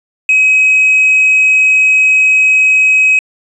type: tone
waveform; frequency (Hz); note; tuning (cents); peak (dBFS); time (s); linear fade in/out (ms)
triangle; 2541; D#7; +36; -3; 0.29-3.19; 2
effects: tanh soft clip ceiling -1 dBFS + resampled to 22050 Hz